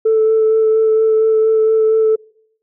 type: tone with vibrato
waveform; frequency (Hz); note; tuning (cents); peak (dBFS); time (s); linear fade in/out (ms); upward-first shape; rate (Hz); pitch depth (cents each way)
sine; 440.2; A4; +1; -8; 0.05-2.16; 10; sine; 4.3; 12
effects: noise-tail reverb RT60 0.7 s tail -26 dB re dry + tanh soft clip ceiling -6 dBFS